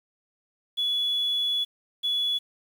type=tone pair in turn; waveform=sine; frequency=3405 / 3405 Hz; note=G#7 / G#7; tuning=+42 / +42 cents; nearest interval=unison; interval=0 cents; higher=neither; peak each=-22 dBFS; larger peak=neither; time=0.77-1.65 / 2.03-2.39 s; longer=first; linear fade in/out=20 ms; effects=tanh soft clip ceiling -19 dBFS + 8-bit